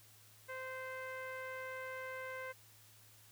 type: tone with low-pass filter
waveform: sawtooth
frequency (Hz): 519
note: C5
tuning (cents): -14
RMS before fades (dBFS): -45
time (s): 0.48-2.53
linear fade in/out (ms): 20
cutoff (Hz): 1900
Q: 3.9
effects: added 107 Hz sine -66 dBFS peak until 3.31 s + white hiss -63 dBFS RMS until 3.31 s